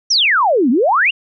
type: exponential two-way sweep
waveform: sine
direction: down then up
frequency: 6080 to 223.1 to 2974 Hz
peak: -10 dBFS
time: 0.1-1.11 s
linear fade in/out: 10 ms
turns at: 0.7 s
effects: none